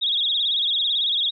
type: tone with vibrato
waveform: sine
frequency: 3520 Hz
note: A7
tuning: in tune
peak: -19 dBFS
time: 0.01-1.31 s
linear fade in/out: 20 ms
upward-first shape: sine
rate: 18 Hz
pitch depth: 140 cents each way
effects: none